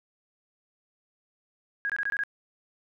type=tone bursts; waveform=sine; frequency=1643 Hz; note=G#6; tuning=19 cents flat; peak=-26 dBFS; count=6; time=1.85-2.236 s; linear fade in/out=0 ms; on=46 ms; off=22 ms; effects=none